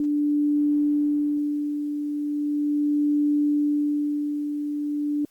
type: tone with tremolo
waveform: sine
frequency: 293.7 Hz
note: D4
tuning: in tune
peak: -18 dBFS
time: 0-5.25 s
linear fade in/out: 2 ms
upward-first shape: sine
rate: 0.38 Hz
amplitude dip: 55%
effects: white hiss -63 dBFS RMS until 5.3 s + Opus 24 kbps